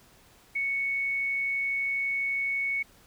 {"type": "tone", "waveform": "sine", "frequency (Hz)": 2217, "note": "C#7", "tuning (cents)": 0, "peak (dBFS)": -26, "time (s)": [0.55, 2.83], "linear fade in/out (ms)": 10, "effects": ["pink hiss -58 dBFS RMS until 3.06 s"]}